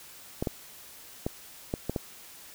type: clicks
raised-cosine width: 2 ms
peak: -15 dBFS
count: 6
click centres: 0.425 / 0.472 / 1.265 / 1.739 / 1.896 / 1.962 s
effects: white hiss -49 dBFS RMS until 2.54 s